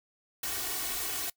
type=noise with comb filter; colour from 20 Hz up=white; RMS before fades=-34 dBFS; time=0.43-1.3 s; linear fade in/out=5 ms; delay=2.7 ms; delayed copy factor=+1; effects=noise-tail reverb RT60 0.1 s tail -23 dB re dry